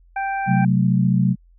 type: harmonic tone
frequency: 784 Hz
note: G5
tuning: in tune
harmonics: 1 / 2 / 3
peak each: -22 / -28 / -34 dBFS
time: 0.16-0.65 s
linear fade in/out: 5 ms
type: chord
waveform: sine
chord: F# diminished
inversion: second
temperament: equal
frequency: 130.81 / 185 / 220 Hz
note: C3 / F#3 / A3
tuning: 0 / 0 / 0 cents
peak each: -18 / -17 / -23 dBFS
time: 0.46-1.36 s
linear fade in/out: 50 ms
effects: added 43 Hz sine -49 dBFS peak until 1.58 s